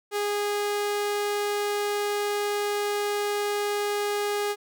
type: tone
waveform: sawtooth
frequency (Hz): 411.7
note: G#4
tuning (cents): -15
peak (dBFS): -21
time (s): 0.11-4.56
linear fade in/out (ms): 50
effects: none